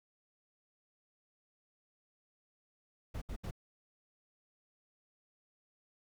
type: noise bursts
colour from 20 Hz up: brown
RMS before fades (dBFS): -40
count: 3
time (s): 3.14-3.511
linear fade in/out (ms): 10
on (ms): 77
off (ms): 70
effects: none